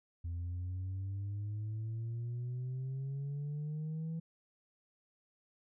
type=exponential sweep; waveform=sine; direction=up; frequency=84.4 to 164.81 Hz; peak=-34 dBFS; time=0.24-4.2 s; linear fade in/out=10 ms; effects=tanh soft clip ceiling -35 dBFS